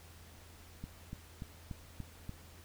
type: click train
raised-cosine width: 5 ms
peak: -29 dBFS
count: 6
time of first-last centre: 0.84-2.293 s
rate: 3.44 Hz
effects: added 83 Hz sine -56 dBFS peak until 2.64 s + pink hiss -58 dBFS RMS until 2.64 s